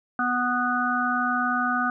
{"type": "harmonic tone", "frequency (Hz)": 247, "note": "B3", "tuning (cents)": 0, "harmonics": [1, 3, 5, 6], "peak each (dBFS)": [-28, -29, -26, -26], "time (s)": [0.19, 1.9], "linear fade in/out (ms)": 2, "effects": []}